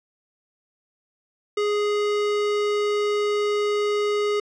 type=tone; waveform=square; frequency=415.3 Hz; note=G#4; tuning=in tune; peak=-21 dBFS; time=1.57-4.4 s; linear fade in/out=5 ms; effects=low-pass 5000 Hz 12 dB/octave